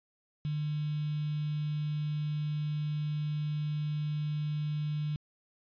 sine tone with quantisation, 150 Hz, D3, 37 cents sharp, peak -30 dBFS, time 0.45-5.16 s, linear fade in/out 0 ms, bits 8, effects resampled to 11025 Hz

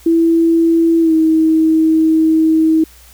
sine tone with pitch glide, 331.1 to 318.9 Hz, E4 to D#4, +8 to +43 cents, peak -8 dBFS, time 0.06-2.84 s, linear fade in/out 5 ms, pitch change -65 cents, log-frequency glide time 1.01-1.13 s, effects added 60 Hz sine -43 dBFS peak until 3.13 s + white hiss -44 dBFS RMS until 3.13 s

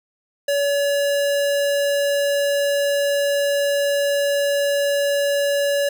square tone, 568 Hz, C#5, 42 cents sharp, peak -18 dBFS, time 0.48-5.89 s, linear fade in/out 5 ms, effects none

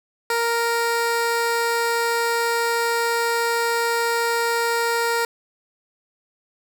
15% pulse tone, 466.2 Hz, A#4, in tune, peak -13 dBFS, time 0.3-5.25 s, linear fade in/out 2 ms, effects none

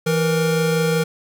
square tone pair together, 164.81 / 469.1 Hz, E3 / A#4, 0 / +11 cents, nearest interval octave + tritone, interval 1811 cents, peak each -20 dBFS, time 0.06-1.04 s, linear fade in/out 10 ms, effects none

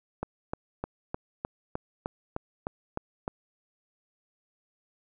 click train, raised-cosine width 1 ms, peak -17 dBFS, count 11, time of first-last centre 0.23-3.279 s, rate 3.28 Hz, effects none

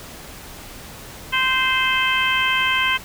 harmonic tone, 520 Hz, C5, 11 cents flat, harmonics 2 / 3 / 4 / 5 / 6, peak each -23 / -23 / -23 / -23 / -23 dBFS, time 1.32-2.98 s, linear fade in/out 20 ms, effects pink hiss -38 dBFS RMS until 3.04 s

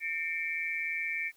sine tone cluster, 1813 / 2160 / 2323 Hz, A#6 / C#7 / D7, -49 / -45 / -20 cents, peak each -38 / -37 / -33 dBFS, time 0-1.32 s, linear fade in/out 50 ms, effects white hiss -65 dBFS RMS until 1.36 s

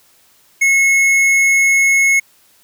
sine tone with tanh clipping, 2180 Hz, C#7, 29 cents flat, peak -11 dBFS, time 0.61-2.2 s, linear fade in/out 10 ms, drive 12 dB, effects white hiss -52 dBFS RMS until 2.63 s

